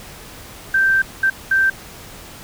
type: tone bursts at uneven times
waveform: sine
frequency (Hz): 1565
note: G6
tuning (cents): -3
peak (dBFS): -12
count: 3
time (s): 0.74-1.02 / 1.23-1.3 / 1.51-1.7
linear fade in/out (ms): 5
effects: pink hiss -38 dBFS RMS until 2.43 s